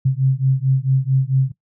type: beating tone pair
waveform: sine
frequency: 130.81 / 135.31 Hz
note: C3 / C#3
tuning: 0 / -41 cents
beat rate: 4.5 Hz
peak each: -17 dBFS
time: 0.05-1.52 s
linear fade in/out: 10 ms
effects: noise-tail reverb RT60 0.1 s tail -19 dB re dry